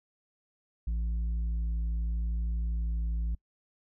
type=tone with tanh clipping; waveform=sine; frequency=56.3 Hz; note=A1; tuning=40 cents sharp; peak=-29 dBFS; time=0.87-3.35 s; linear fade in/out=5 ms; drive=5 dB; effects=noise-tail reverb RT60 0.1 s tail -26 dB re dry